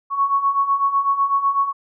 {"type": "beating tone pair", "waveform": "sine", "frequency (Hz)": [1104, 1112], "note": ["C#6", "C#6"], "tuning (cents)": [-7, 5], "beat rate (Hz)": 8, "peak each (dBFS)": [-22, -17], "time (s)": [0.1, 1.73], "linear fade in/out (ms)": 50, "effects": []}